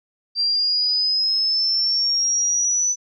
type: exponential sweep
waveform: sine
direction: up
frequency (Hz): 4699 to 6010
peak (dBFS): -17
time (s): 0.35-2.96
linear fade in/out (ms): 50
effects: none